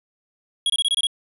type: tone bursts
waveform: square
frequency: 3313 Hz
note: G#7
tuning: 5 cents flat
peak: -18 dBFS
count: 7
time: 0.66-1.07 s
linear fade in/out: 2 ms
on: 38 ms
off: 24 ms
effects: resampled to 32000 Hz